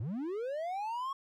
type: linear sweep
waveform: triangle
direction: up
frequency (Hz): 92.5 to 1108.7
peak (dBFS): -32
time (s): 0-1.13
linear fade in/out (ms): 5
effects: none